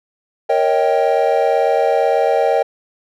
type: chord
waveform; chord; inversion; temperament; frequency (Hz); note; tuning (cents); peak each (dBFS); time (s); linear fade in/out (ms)
triangle; Eb dominant seventh; second; equal with one note detuned; 466.2 / 554.4 / 632.4 / 784; Bb4 / Db5 / Eb5 / G5; 0 / 0 / +28 / 0; -16; 0.49-2.63; 10
effects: none